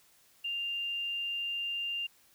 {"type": "tone", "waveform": "sine", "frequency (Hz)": 2794, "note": "F7", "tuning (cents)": 0, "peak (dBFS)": -32, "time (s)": [0.44, 2.07], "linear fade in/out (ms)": 10, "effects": ["white hiss -64 dBFS RMS until 2.34 s"]}